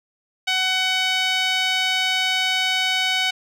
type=tone with band-pass filter; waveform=sawtooth; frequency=750 Hz; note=F#5; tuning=23 cents sharp; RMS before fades=-21 dBFS; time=0.47-3.31 s; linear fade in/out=10 ms; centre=3100 Hz; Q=1.9; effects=none